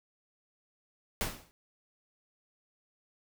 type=noise with exponential decay; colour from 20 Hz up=pink; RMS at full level=-29 dBFS; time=1.21-1.51 s; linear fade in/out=0 ms; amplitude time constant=65 ms; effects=none